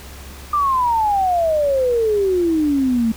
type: exponential sweep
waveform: sine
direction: down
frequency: 1203 to 220 Hz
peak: -14 dBFS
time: 0.53-3.12 s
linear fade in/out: 5 ms
effects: added 68 Hz sine -36 dBFS peak until 3.16 s + pink hiss -39 dBFS RMS until 3.16 s